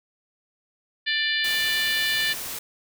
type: harmonic tone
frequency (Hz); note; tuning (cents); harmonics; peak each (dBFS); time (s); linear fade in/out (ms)
590; D5; +8; 3 / 4 / 5 / 6 / 7 / 8; -25 / -31 / -29 / -29 / -31 / -36; 1.06-2.34; 20
type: noise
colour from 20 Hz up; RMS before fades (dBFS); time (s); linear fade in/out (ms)
white; -33; 1.44-2.59; 5
effects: none